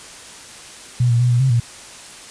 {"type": "tone with pitch steps", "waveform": "sine", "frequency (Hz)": [122.5, 118.2, 123.2, 121, 132.7, 118.3], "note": ["B2", "A#2", "B2", "B2", "C3", "A#2"], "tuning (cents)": [-14, 24, -4, -35, 25, 26], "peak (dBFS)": -12, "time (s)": [1, 1.6], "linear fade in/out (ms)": 5, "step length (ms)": 100, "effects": ["white hiss -38 dBFS RMS until 2.3 s", "resampled to 22050 Hz"]}